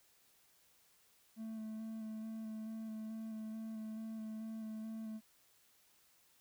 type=tone with vibrato; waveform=triangle; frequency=220 Hz; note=A3; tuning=in tune; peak=-40 dBFS; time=1.36-5.21 s; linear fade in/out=50 ms; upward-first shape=square; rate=2.3 Hz; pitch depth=14 cents each way; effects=white hiss -70 dBFS RMS until 6.4 s